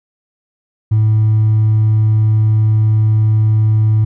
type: tone with hard clipping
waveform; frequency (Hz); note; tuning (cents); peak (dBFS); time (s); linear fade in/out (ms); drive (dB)
triangle; 108.5; A2; -24; -8; 0.91-4.05; 10; 2
effects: none